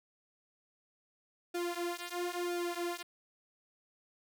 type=tone with flanger; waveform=sawtooth; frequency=350 Hz; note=F4; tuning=4 cents sharp; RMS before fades=-37 dBFS; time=1.54-3.03 s; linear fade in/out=10 ms; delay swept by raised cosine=0.99 to 5.89 ms; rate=1 Hz; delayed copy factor=-1; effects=none